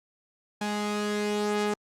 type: tone pair together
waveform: sawtooth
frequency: 208.4 / 416.3 Hz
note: G#3 / G#4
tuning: +6 / +4 cents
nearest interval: octave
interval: 1198 cents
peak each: -25 / -26 dBFS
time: 0.61-1.74 s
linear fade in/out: 5 ms
effects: low-pass 9000 Hz 12 dB/octave + Opus 48 kbps